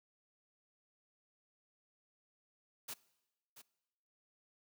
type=noise with echo; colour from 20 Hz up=white; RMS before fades=-44 dBFS; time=2.88-2.94 s; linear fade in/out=10 ms; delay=680 ms; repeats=1; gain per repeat=-12 dB; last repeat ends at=3.62 s; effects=noise-tail reverb RT60 1.0 s tail -21 dB re dry + high-pass 150 Hz 12 dB/octave